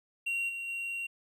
triangle tone with level steps, 2751 Hz, F7, 27 cents flat, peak -28 / -34 / -32 dBFS, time 0.26-1.07 s, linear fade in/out 10 ms, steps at 0.48 / 0.67 s, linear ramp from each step 20 ms, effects none

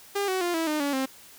sawtooth tone with pitch steps, 401.8 / 374.9 / 349.8 / 326.4 / 304.5 / 284.1 / 265.1 Hz, G4 / F#4 / F4 / E4 / D#4 / C#4 / C4, +43 / +23 / +3 / -17 / -37 / +43 / +23 cents, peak -21 dBFS, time 0.15-1.06 s, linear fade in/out 10 ms, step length 130 ms, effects white hiss -50 dBFS RMS until 1.38 s

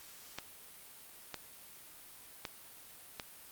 clicks, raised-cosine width 0.2 ms, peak -21 dBFS, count 4, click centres 0.386 / 1.343 / 2.452 / 3.198 s, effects white hiss -54 dBFS RMS until 3.51 s + Opus 48 kbps

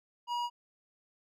triangle tone with hard clipping, 960 Hz, B5, 49 cents flat, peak -33 dBFS, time 0.27-0.5 s, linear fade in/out 50 ms, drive 14 dB, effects none

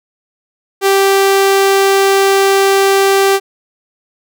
sawtooth tone, 391.3 Hz, G4, 3 cents flat, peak -4 dBFS, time 0.81-3.4 s, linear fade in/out 50 ms, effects none

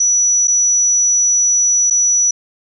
sine tone with dropouts, 5900 Hz, F#8, 6 cents flat, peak -10 dBFS, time 0-2.31 s, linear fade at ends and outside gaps 5 ms, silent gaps 0.474-0.479 / 1.901-1.907 s, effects none

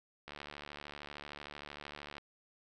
click train, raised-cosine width 0.3 ms, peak -29 dBFS, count 140, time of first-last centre 0.28-2.182 s, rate 73.1 Hz, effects none

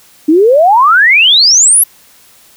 sine exponential sweep, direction up, 293.7 to 11740 Hz, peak -3 dBFS, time 0.28-1.84 s, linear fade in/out 10 ms, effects white hiss -43 dBFS RMS until 2.56 s

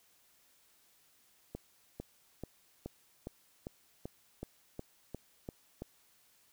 accelerating click train, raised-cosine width 2 ms, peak -27 dBFS, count 12, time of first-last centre 1.55-5.82 s, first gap 450 ms, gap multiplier 0.97, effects white hiss -68 dBFS RMS until 6.52 s

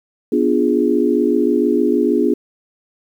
sine chord, B diminished seventh, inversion none, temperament equal, 246.9 / 293.7 / 349.2 / 415.3 Hz, B3 / D4 / F4 / Ab4, 0 / 0 / 0 / 0 cents, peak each -18 dBFS, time 0.32-2.34 s, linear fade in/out 5 ms, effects 8-bit

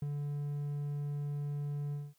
triangle tone with ADSR envelope, 145 Hz, D3, 22 cents flat, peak -29 dBFS, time 0.02-2.14 s, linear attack 4 ms, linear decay 19 ms, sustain -3 dB, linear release 210 ms, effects white hiss -73 dBFS RMS until 2.18 s

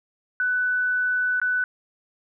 sine tone with dropouts, 1494 Hz, F#6, 16 cents sharp, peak -20 dBFS, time 0.4-1.64 s, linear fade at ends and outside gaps 1 ms, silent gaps 1.4-1.416 s, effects none

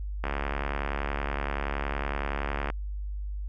click train, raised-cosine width 0.5 ms, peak -15 dBFS, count 175, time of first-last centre 0.24-2.701 s, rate 70.7 Hz, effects added 50 Hz sine -31 dBFS peak until 3.48 s + Opus 48 kbps

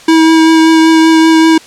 square tone with vibrato, 322.3 Hz, E4, 39 cents flat, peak -4 dBFS, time 0.08-1.58 s, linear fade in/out 5 ms, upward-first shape triangle, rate 5.2 Hz, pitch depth 14 cents each way, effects white hiss -35 dBFS RMS until 1.66 s + low-pass 7000 Hz 12 dB/octave

